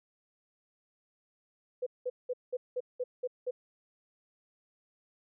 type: tone bursts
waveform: sine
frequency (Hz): 499.8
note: B4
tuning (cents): +21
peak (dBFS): -30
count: 8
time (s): 1.82-3.51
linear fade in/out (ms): 10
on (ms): 45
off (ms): 190
effects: none